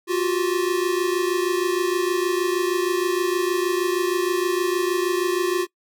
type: tone pair together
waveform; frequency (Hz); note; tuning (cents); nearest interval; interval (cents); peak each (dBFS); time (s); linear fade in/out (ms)
square; 352.7 / 379.1; F4 / F#4; +17 / +42; minor second; 125; -22 / -25; 0.07-5.67; 50
effects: noise-tail reverb RT60 0.1 s tail -21 dB re dry